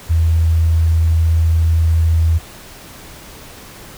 sine tone, 81.7 Hz, E2, 15 cents flat, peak -10 dBFS, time 0.09-2.39 s, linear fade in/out 20 ms, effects pink hiss -37 dBFS RMS until 3.97 s

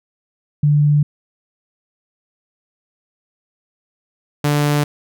sine / sawtooth tone pair in turn, 147.3 / 146.71 Hz, D3 / D3, +6 / -1 cents, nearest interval unison, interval 7 cents, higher first, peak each -10 dBFS, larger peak neither, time 0.63-1.03 / 4.44-4.84 s, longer neither, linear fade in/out 5 ms, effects none

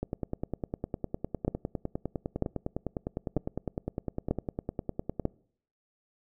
two click trains, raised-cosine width 2 ms, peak -18 / -13 dBFS, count 52 / 5, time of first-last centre 0.03-5.197 / 1.48-5.254 s, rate 9.87 / 1.06 Hz, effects noise-tail reverb RT60 0.6 s tail -25 dB re dry

